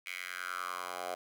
10% pulse tone with high-pass filter sweep, 90 Hz, F#2, 47 cents flat, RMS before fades -40 dBFS, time 0.06-1.15 s, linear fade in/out 5 ms, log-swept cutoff 2300 to 680 Hz, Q 4.4, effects none

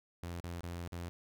sawtooth tone with dropouts, 86.3 Hz, F2, 20 cents flat, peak -36 dBFS, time 0.23-1.09 s, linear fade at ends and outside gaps 0 ms, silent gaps 0.402-0.44 / 0.607-0.633 / 0.877-0.922 s, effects none

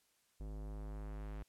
square tone with low-pass filter sweep, 51.91 Hz, G#1, in tune, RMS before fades -45 dBFS, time 0.4-1.43 s, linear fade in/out 5 ms, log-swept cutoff 570 to 2600 Hz, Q 0.74, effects white hiss -75 dBFS RMS until 1.48 s + low-pass 12000 Hz 12 dB/octave

